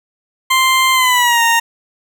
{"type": "tone with pitch glide", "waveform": "20% pulse", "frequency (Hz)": [1046.5, 927], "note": ["C6", "A#5"], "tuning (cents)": [0, -10], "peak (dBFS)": -5, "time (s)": [0.5, 1.6], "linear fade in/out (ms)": 10, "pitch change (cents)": -210, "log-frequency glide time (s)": [0.93, 1.42], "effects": []}